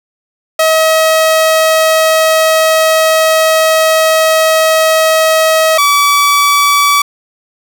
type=tone pair in turn; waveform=sawtooth; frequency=638 / 1147.3 Hz; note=D#5 / D6; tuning=+43 / -41 cents; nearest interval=minor seventh; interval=1016 cents; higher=second; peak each=-3 dBFS; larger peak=neither; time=0.59-5.78 / 5.78-7.02 s; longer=first; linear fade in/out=5 ms; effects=none